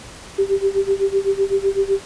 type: tone with tremolo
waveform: sine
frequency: 392 Hz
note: G4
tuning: in tune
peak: -12 dBFS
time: 0.38-2 s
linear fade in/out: 10 ms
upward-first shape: sine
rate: 7.9 Hz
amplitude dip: 90%
effects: pink hiss -38 dBFS RMS until 2.05 s + resampled to 22050 Hz